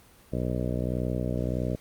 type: harmonic tone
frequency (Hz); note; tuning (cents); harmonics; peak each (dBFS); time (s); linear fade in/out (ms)
61.6; B1; -4; 1 / 2 / 3 / 4 / 5 / 6 / 7 / 8 / 9 / 10; -33 / -31 / -33 / -35 / -37 / -41 / -39 / -39 / -39 / -39; 0.32-1.76; 10
effects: pink hiss -56 dBFS RMS until 1.8 s + Opus 32 kbps